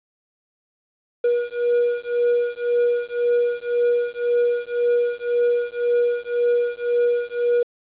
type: beating tone pair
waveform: triangle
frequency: 479.7 / 481.6 Hz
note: A#4 / B4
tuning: +50 / -44 cents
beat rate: 1.9 Hz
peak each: -19 dBFS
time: 1.24-7.63 s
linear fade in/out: 5 ms
effects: resampled to 8000 Hz + 8-bit